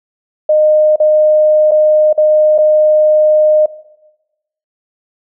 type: tone with dropouts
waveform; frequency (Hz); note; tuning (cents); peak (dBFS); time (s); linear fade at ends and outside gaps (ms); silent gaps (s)
sine; 613; D#5; -26; -6; 0.49-3.66; 5; 0.96-1 / 1.711-1.716 / 2.129-2.177 / 2.58-2.585
effects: noise-tail reverb RT60 1.0 s tail -17 dB re dry